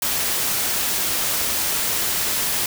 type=noise; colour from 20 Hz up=white; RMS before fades=-22 dBFS; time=0.02-2.66 s; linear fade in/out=2 ms; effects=none